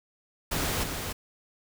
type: noise with echo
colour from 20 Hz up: pink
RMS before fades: -29 dBFS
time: 0.51-0.84 s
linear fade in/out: 10 ms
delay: 290 ms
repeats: 1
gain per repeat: -5 dB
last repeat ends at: 1.13 s
effects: none